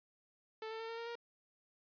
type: tone with pitch steps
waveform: sawtooth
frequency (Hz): 440 / 445.9 / 451.8 / 457.9 / 464 / 470.2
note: A4 / A4 / A4 / A#4 / A#4 / A#4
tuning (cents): 0 / +23 / +46 / -31 / -8 / +15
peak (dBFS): -38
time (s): 0.62-1.154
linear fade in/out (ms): 2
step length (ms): 89
effects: resampled to 11025 Hz